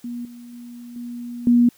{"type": "tone with level steps", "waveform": "sine", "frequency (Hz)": 240.1, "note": "B3", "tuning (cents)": -49, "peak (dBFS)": [-27, -37, -35, -29, -11], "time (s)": [0.04, 1.69], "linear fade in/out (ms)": 5, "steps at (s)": [0.25, 0.53, 0.96, 1.47], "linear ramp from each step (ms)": 2, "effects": ["white hiss -55 dBFS RMS until 1.77 s"]}